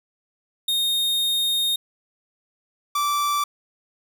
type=tone pair in turn; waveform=45% pulse; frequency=3700 / 1165.4 Hz; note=A#7 / D6; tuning=-14 / -14 cents; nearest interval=octave + minor sixth; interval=2000 cents; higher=first; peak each=-20 dBFS; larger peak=neither; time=0.68-1.76 / 2.95-3.44 s; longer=first; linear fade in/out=5 ms; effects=none